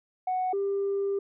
sine tone pair in turn, 740 / 396.8 Hz, F#5 / G4, 0 / +21 cents, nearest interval major seventh, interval 1079 cents, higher first, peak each -24 dBFS, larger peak neither, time 0.27-0.53 / 0.53-1.19 s, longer second, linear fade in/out 5 ms, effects tanh soft clip ceiling -22 dBFS

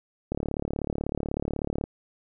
click train, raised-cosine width 2 ms, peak -15 dBFS, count 56, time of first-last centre 0.32-1.839 s, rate 36.2 Hz, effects none

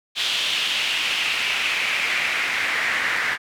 pink noise with band-pass filter sweep, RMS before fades -23 dBFS, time 0.15-3.38 s, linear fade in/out 50 ms, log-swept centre 3300 to 1800 Hz, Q 3.2, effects none

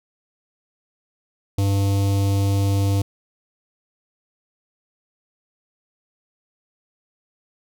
square tone with notch filter, 99 Hz, G2, 18 cents sharp, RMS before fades -19 dBFS, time 1.58-3.02 s, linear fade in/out 5 ms, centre 1600 Hz, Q 0.57, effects none

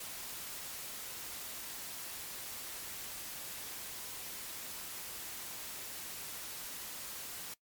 white noise, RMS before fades -44 dBFS, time 0-7.54 s, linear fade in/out 5 ms, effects noise-tail reverb RT60 0.1 s tail -20 dB re dry + MP3 96 kbps

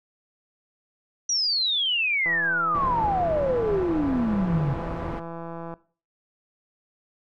sine exponential sweep, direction down, 5880 to 133.3 Hz, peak -21 dBFS, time 1.29-4.74 s, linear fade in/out 5 ms
click train, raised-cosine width 1 ms, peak -23 dBFS, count 582, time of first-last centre 2.26-5.739 s, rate 167 Hz
pink low-pass noise, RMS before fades -33 dBFS, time 2.74-5.2 s, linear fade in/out 10 ms, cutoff 1200 Hz, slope 12 dB/octave
effects noise-tail reverb RT60 0.4 s tail -19 dB re dry

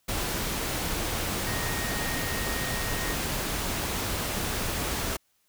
sine tone in noise, 1864.7 Hz, A#6, in tune, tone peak -36 dBFS, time 1.46-3.15 s, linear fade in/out 10 ms, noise pink, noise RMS -30 dBFS, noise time 0.08-5.17 s, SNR -9 dB, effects white hiss -70 dBFS RMS until 5.48 s

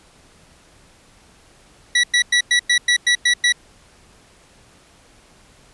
25% pulse tone bursts, 1944 Hz, B6, 28 cents flat, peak -9 dBFS, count 9, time 1.95-3.524 s, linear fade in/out 5 ms, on 86 ms, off 100 ms, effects pink hiss -51 dBFS RMS until 5.73 s + resampled to 24000 Hz

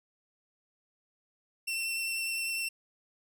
sawtooth tone with vibrato, 2699 Hz, E7, 40 cents sharp, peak -28 dBFS, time 1.67-2.69 s, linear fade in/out 10 ms, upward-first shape sine, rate 10 Hz, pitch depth 14 cents each way, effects none

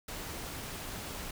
pink noise, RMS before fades -41 dBFS, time 0.08-1.31 s, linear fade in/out 5 ms, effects none

